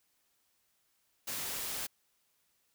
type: noise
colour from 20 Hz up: white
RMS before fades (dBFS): -38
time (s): 1.27-1.87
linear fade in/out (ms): 10
effects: white hiss -75 dBFS RMS until 2.74 s